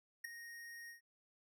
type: tone with ADSR envelope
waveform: square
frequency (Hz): 1864.7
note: A#6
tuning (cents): 0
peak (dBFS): -38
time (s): 0.24-1.01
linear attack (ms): 9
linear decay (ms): 6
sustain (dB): -12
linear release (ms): 120
effects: none